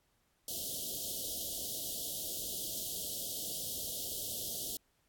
white band-stop noise, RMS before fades -39 dBFS, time 0.48-4.77 s, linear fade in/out 2 ms, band 700 to 3000 Hz, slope 96 dB/octave, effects pink hiss -75 dBFS RMS until 5.08 s + AAC 64 kbps

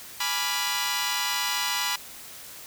10% pulse chord, G# diminished seventh, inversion none, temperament equal, 830.6 / 987.8 / 1174.7 / 1396.9 Hz, G#5 / B5 / D6 / F6, 0 / 0 / 0 / 0 cents, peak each -25 / -19 / -25 / -25 dBFS, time 0.2-1.96 s, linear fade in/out 5 ms, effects white hiss -43 dBFS RMS until 2.66 s

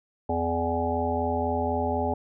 harmonic tone, 84 Hz, E2, 33 cents sharp, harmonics 1 / 3 / 5 / 7 / 9 / 10, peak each -31 / -31 / -31 / -31 / -31 / -31 dBFS, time 0.29-2.14 s, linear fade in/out 5 ms, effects none

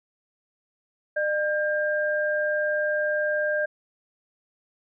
sine tone pair together, 603.1 / 1600 Hz, D5 / G6, +46 / +35 cents, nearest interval octave + perfect fourth, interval 1689 cents, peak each -24 / -26 dBFS, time 1.16-3.66 s, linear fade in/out 10 ms, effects none

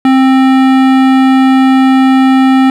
sine tone with hard clipping, 263.6 Hz, C4, 13 cents sharp, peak -6 dBFS, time 0.05-2.7 s, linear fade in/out 2 ms, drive 17 dB, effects none

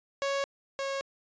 sawtooth tone pair in turn, 554.4 / 547.4 Hz, C#5 / C#5, 0 / -22 cents, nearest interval unison, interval 22 cents, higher first, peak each -24 / -27 dBFS, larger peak first, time 0.22-0.44 / 0.79-1.01 s, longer neither, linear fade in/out 0 ms, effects resampled to 16000 Hz

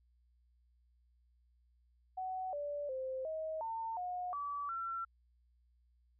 sine tone with pitch steps, 748 / 581 / 522 / 633 / 903 / 722 / 1149 / 1353 Hz, F#5 / D5 / C5 / D#5 / A5 / F#5 / D6 / E6, +19 / -19 / -4 / +30 / +45 / -43 / -38 / +45 cents, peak -37 dBFS, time 2.17-5.05 s, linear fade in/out 10 ms, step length 360 ms, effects added 60 Hz sine -68 dBFS peak until 6.19 s

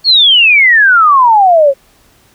sine exponential sweep, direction down, 4435 to 530 Hz, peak -3 dBFS, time 0.04-1.74 s, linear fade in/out 50 ms, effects pink hiss -48 dBFS RMS until 2.34 s

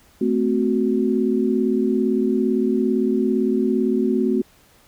sine chord, F# diminished, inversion first, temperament equal with one note detuned, 220 / 257.7 / 370 Hz, A3 / C4 / F#4, 0 / -26 / 0 cents, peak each -21 dBFS, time 0.21-4.42 s, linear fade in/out 5 ms, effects pink hiss -54 dBFS RMS until 4.87 s

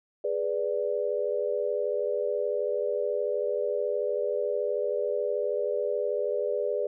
sine chord, G# diminished, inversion none, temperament equal, 415.3 / 493.9 / 587.3 Hz, G#4 / B4 / D5, 0 / 0 / 0 cents, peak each -30 dBFS, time 0.24-6.87 s, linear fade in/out 5 ms, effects none

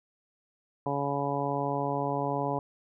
harmonic tone, 141.1 Hz, C#3, 31 cents sharp, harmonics 1 / 2 / 3 / 4 / 5 / 6 / 7, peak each -35 / -35 / -35 / -35 / -35 / -35 / -35 dBFS, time 0.86-2.59 s, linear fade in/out 2 ms, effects none

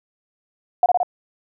sine tone with echo, 719 Hz, F#5, 50 cents flat, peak -10 dBFS, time 0.83-0.86 s, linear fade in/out 2 ms, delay 57 ms, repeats 3, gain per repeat -2 dB, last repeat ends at 1.031 s, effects none

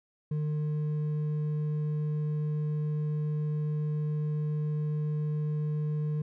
sine tone with hard clipping, 151.2 Hz, D#3, 49 cents flat, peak -29 dBFS, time 0.31-6.22 s, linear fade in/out 5 ms, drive 4 dB, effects none

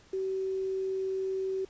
sine tone with quantisation, 381.5 Hz, G4, 47 cents flat, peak -29 dBFS, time 0.13-1.65 s, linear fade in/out 5 ms, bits 9, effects pink hiss -59 dBFS RMS until 1.69 s + resampled to 16000 Hz

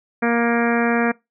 harmonic tone with a mistuned harmonic, 234.8 Hz, A#3, 13 cents sharp, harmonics 1 / 2 / 3 / 4 / 5 / 6 / 7 / 8 / 9 / 10, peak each -19 / -22 / -25 / -30 / -30 / -28 / -26 / -30 / -33 / -32 dBFS, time 0.22-1.12 s, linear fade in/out 10 ms, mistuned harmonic 9, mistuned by +18 cents, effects noise-tail reverb RT60 0.2 s tail -23 dB re dry

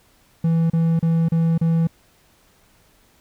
triangle tone bursts, 164.81 Hz, E3, in tune, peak -13 dBFS, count 5, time 0.44-1.872 s, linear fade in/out 5 ms, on 260 ms, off 33 ms, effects pink hiss -57 dBFS RMS until 3.2 s

